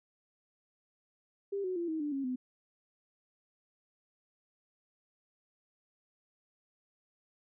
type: tone with pitch steps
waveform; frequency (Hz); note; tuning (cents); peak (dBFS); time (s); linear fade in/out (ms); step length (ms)
sine; 398 / 369.2 / 342.5 / 317.7 / 294.7 / 273.4 / 253.6; G4 / F#4 / F4 / D#4 / D4 / C#4 / B3; +26 / -4 / -34 / +36 / +6 / -24 / +46; -32; 1.52-2.36; 10; 120
effects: none